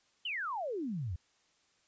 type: exponential sweep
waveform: sine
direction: down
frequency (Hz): 3136 to 77.78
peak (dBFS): -34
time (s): 0.25-1.16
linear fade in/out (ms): 5
effects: white hiss -71 dBFS RMS until 1.87 s + resampled to 16000 Hz